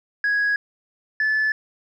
sine tone pair in turn, 1661.2 / 1736.3 Hz, G#6 / A6, 0 / -23 cents, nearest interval minor second, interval 77 cents, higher second, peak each -16 dBFS, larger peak neither, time 0.24-0.56 / 1.2-1.52 s, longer neither, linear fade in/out 2 ms, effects tanh soft clip ceiling -16 dBFS

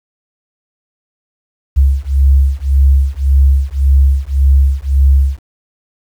sine beating tone pair, 67.4 / 69.2 Hz, C#2 / C#2, -48 / -2 cents, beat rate 1.8 Hz, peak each -10 dBFS, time 1.76-5.39 s, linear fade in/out 20 ms, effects 7-bit

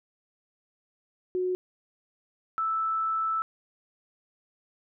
sine tone pair in turn, 366.1 / 1316.7 Hz, F#4 / E6, -18 / -2 cents, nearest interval octave + minor seventh, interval 2216 cents, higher second, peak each -25 dBFS, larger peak neither, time 1.35-1.55 / 2.58-3.42 s, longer second, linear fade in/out 0 ms, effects none

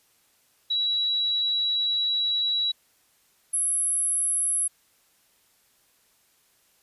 sine tone pair in turn, 3903 / 10884 Hz, B7 / F9, -21 / -46 cents, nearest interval octave + tritone, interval 1775 cents, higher second, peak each -22 dBFS, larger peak neither, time 0.7-2.72 / 3.53-4.68 s, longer first, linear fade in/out 10 ms, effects white hiss -64 dBFS RMS until 6.82 s + resampled to 32000 Hz

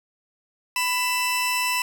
sawtooth tone pair together, 995.6 / 2658 Hz, B5 / E7, +14 / +14 cents, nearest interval octave + perfect fourth, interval 1700 cents, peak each -21 dBFS, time 0.76-1.82 s, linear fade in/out 2 ms, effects none

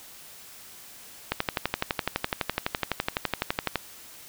click train, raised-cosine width 0.3 ms, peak -8 dBFS, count 30, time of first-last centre 1.32-3.757 s, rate 11.9 Hz, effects white hiss -47 dBFS RMS until 4.28 s

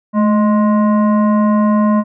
sine tone with frequency modulation, 214.2 Hz, A3, 46 cents flat, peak -9 dBFS, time 0.13-2.04 s, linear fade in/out 50 ms, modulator 835 Hz, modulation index 0.64, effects none

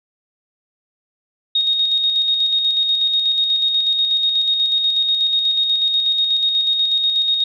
sine tone with tremolo, 3729 Hz, A#7, in tune, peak -13 dBFS, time 1.55-7.44 s, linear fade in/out 5 ms, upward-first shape square, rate 8.2 Hz, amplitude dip 35%, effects none

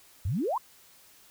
sine exponential sweep, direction up, 76.9 to 1102 Hz, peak -26 dBFS, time 0.25-0.58 s, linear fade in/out 5 ms, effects white hiss -57 dBFS RMS until 1.3 s

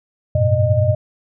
sine tone cluster, 95 / 106 / 122.4 / 613 Hz, F#2 / G#2 / B2 / D#5, +46 / +36 / -15 / -26 cents, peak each -18 dBFS, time 0.35-0.95 s, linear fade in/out 5 ms, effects none

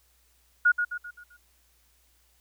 sine tone with echo, 1442 Hz, F#6, 45 cents flat, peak -16 dBFS, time 0.65-0.72 s, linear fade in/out 10 ms, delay 130 ms, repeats 5, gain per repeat -7 dB, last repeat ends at 1.37 s, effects added 60 Hz sine -66 dBFS peak until 2.4 s + white hiss -66 dBFS RMS until 2.4 s

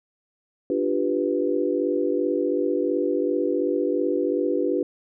sine chord, G dominant seventh, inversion second, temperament equal, 293.7 / 349.2 / 392 / 493.9 Hz, D4 / F4 / G4 / B4, 0 / 0 / 0 / 0 cents, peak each -26 dBFS, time 0.7-4.83 s, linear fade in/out 2 ms, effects none

